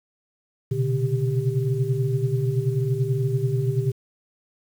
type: tone cluster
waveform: sine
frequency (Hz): 122.3 / 131.4 / 143.1 / 394.2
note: B2 / C3 / D3 / G4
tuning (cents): -16 / +8 / -45 / +10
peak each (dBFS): -24 / -26 / -26 / -28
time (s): 0.71-3.92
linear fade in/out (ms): 10
effects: 8-bit